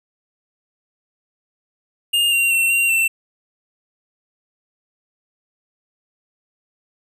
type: tone with pitch steps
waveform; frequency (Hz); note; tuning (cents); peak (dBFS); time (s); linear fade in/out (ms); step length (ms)
square; 2823 / 2762 / 2712 / 2759 / 2688; F7 / F7 / E7 / F7 / E7; +18 / -20 / +49 / -22 / +33; -15; 2.13-3.08; 10; 190
effects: none